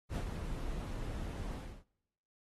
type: noise with ADSR envelope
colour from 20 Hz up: brown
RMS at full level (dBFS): -34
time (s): 0.09-1.84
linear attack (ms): 69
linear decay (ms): 80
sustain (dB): -6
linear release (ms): 290
effects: noise-tail reverb RT60 1.0 s tail -26 dB re dry + AAC 32 kbps